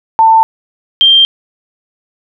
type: tone pair in turn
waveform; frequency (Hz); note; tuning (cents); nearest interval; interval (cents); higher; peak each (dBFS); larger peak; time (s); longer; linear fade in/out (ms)
sine; 893 / 3171; A5 / G7; +25 / +19; octave + minor seventh; 2194; second; -3; neither; 0.19-0.43 / 1.01-1.25; neither; 0
effects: none